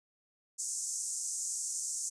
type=band-pass noise; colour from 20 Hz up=pink; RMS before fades=-37 dBFS; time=0.58-2.1 s; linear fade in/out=20 ms; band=6200 to 8800 Hz; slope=48 dB/octave; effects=none